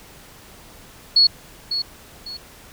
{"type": "tone with echo", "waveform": "sine", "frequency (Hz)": 4363, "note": "C#8", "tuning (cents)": -28, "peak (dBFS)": -10, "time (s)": [1.16, 1.27], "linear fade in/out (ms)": 5, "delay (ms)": 550, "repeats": 2, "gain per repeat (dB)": -10, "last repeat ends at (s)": 2.37, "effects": ["pink hiss -45 dBFS RMS until 2.72 s"]}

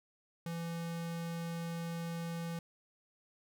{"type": "tone", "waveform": "square", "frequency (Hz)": 167.9, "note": "E3", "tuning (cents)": 32, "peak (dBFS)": -38, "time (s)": [0.46, 2.59], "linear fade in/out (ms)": 2, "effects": []}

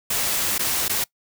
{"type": "noise with dropouts", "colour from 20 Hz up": "white", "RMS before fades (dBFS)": -23, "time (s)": [0.1, 1.04], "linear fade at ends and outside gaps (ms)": 5, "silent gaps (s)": [[0.581, 0.592], [0.882, 0.894]], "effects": ["noise-tail reverb RT60 0.1 s tail -22 dB re dry"]}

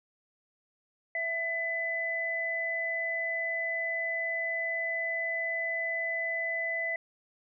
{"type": "tone pair together", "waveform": "sine", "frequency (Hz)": [662.8, 2004], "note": ["E5", "B6"], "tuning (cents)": [9, 25], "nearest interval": "octave + perfect fifth", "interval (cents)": 1916, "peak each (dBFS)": [-36, -30], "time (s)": [1.15, 6.96], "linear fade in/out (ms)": 2, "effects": []}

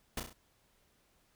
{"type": "noise with echo", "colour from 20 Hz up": "pink", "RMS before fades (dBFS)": -36, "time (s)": [0.17, 0.2], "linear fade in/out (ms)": 5, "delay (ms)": 33, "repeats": 4, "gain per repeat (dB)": -5, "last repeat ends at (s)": 0.332, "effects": ["pink hiss -71 dBFS RMS until 1.35 s"]}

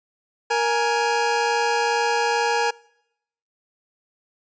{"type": "tone pair together", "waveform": "25% pulse", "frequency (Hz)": [468.1, 834], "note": ["A#4", "G#5"], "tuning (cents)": [7, 7], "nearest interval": "minor seventh", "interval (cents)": 1000, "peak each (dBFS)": -18, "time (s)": [0.5, 2.71], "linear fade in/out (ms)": 10, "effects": ["noise-tail reverb RT60 0.8 s tail -25 dB re dry", "resampled to 16000 Hz"]}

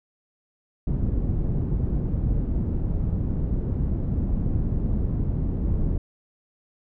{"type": "low-pass noise", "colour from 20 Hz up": "pink", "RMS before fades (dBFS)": -24, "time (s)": [0.87, 5.98], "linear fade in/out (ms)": 5, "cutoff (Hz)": 210, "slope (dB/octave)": 12, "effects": []}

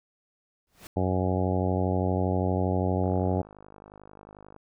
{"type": "noise with exponential growth", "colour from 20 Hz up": "pink", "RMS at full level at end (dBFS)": -40, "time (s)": [0.67, 0.87], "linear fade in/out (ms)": 1, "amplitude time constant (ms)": 42}
{"type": "harmonic tone", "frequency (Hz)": 92.5, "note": "F#2", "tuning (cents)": 0, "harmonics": [1, 2, 3, 4, 5, 6, 7, 8, 9], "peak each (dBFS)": [-27, -30, -32, -33, -34, -35, -35, -36, -37], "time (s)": [0.96, 3.42], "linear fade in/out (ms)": 10}
{"type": "click train", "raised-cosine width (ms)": 1, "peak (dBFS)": -33, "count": 79, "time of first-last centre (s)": [3.04, 4.563], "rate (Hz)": 51.2}
{"effects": []}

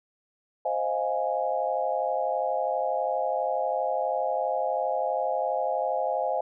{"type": "chord", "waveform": "sine", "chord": "F minor seventh", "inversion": "second", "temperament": "equal with one note detuned", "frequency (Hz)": [523.3, 626.2, 698.5, 830.6], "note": ["C5", "Eb5", "F5", "Ab5"], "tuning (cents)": [0, 11, 0, 0], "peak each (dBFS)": -30, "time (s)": [0.65, 6.41], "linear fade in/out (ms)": 5, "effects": []}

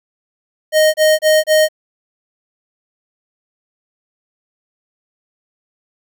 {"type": "tone bursts", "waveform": "square", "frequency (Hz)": 621, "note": "D#5", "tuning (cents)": -3, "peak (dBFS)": -9, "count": 4, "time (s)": [0.72, 1.687], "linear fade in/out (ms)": 50, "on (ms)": 220, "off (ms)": 29, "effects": []}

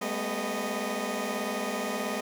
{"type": "tone cluster", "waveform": "15% pulse", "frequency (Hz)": [201.2, 219.7, 249.8, 619], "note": ["G3", "A3", "B3", "D#5"], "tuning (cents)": [45, -2, 20, -9], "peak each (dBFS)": -29, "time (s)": [0.01, 2.21], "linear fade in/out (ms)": 10, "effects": []}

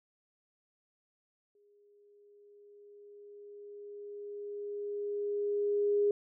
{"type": "tone with exponential growth", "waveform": "sine", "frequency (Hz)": 410.1, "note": "G#4", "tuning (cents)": -22, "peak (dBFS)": -24, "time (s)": [1.55, 6.11], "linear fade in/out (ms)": 2, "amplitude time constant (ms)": 990, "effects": []}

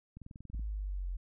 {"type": "click train", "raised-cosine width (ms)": 5, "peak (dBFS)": -35, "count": 10, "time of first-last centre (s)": [0.17, 0.595], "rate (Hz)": 21.2}
{"type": "linear sweep", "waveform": "sine", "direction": "down", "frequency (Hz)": [55.2, 43.21], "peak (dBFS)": -34, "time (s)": [0.53, 1.17], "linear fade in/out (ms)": 10}
{"effects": []}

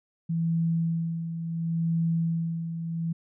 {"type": "tone with tremolo", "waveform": "sine", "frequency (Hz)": 165.6, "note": "E3", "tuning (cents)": 8, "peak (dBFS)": -22, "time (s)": [0.29, 3.13], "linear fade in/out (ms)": 10, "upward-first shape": "sine", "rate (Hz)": 0.71, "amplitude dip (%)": 60, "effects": []}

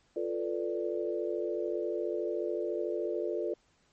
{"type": "chord", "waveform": "sine", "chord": "B half-diminished seventh", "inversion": "second", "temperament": "equal", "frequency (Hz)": [349.2, 440, 493.9, 587.3], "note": ["F4", "A4", "B4", "D5"], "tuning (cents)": [0, 0, 0, 0], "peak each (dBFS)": [-34, -35, -38, -37], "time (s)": [0.16, 3.54], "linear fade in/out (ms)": 5, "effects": ["pink hiss -69 dBFS RMS until 3.92 s", "MP3 32 kbps"]}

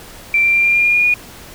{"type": "tone with pitch steps", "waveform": "sine", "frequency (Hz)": [2349, 2363, 2376, 2390, 2404, 2418, 2432, 2446], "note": ["D7", "D7", "D7", "D7", "D7", "D7", "D#7", "D#7"], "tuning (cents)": [0, 10, 20, 30, 40, 50, -40, -30], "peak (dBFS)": -10, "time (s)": [0.34, 1.14], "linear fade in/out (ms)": 2, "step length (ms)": 100, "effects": ["pink hiss -37 dBFS RMS until 1.54 s"]}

